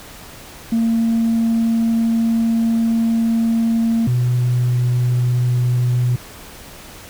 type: tone pair in turn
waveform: sine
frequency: 228.1 / 123.37 Hz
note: A#3 / B2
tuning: -37 / -1 cents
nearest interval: major seventh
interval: 1064 cents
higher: first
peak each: -12 dBFS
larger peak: neither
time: 0.72-4.07 / 4.07-6.16 s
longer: first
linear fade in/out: 5 ms
effects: tanh soft clip ceiling -11 dBFS + pink hiss -38 dBFS RMS until 7.09 s